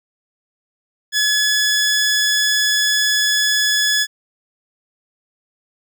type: tone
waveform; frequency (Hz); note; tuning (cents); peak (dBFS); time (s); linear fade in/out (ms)
15% pulse; 1702; G#6; +42; -8; 1.12-4.07; 50
effects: none